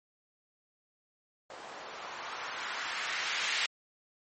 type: noise with low-pass filter sweep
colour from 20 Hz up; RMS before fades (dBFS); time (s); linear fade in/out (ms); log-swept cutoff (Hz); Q
violet; -37; 1.5-3.66; 2; 650 to 2300; 1.2
effects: MP3 32 kbps